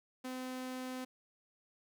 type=tone; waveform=sawtooth; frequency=256.1 Hz; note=C4; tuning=37 cents flat; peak=-36 dBFS; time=0.24-1.05 s; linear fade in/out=10 ms; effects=13-bit